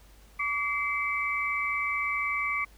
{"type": "tone cluster", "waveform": "sine", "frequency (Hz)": [1152, 2077, 2293], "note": ["D6", "C7", "D7"], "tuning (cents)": [-34, -13, -42], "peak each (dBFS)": -31, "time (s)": [0.39, 2.65], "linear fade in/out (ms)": 10, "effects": ["added 50 Hz sine -53 dBFS peak until 2.77 s", "pink hiss -59 dBFS RMS until 2.77 s"]}